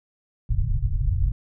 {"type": "low-pass noise", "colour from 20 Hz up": "pink", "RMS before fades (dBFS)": -22, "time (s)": [0.49, 1.32], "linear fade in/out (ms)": 5, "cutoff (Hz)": 130, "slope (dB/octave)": 48, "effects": []}